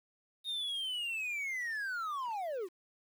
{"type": "linear sweep", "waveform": "triangle", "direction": "down", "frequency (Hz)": [3729, 328.9], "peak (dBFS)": -33, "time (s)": [0.44, 2.69], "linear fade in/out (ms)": 50, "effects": ["10-bit"]}